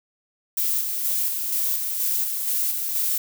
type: noise with tremolo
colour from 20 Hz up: violet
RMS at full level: -23 dBFS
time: 0.57-3.18 s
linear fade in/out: 5 ms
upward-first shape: square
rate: 2.1 Hz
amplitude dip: 35%
effects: none